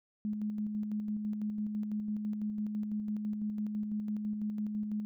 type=tone with tremolo; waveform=sine; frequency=211.1 Hz; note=G#3; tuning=29 cents sharp; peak=-31 dBFS; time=0.25-5.05 s; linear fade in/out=0 ms; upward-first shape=square; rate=6 Hz; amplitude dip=35%; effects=none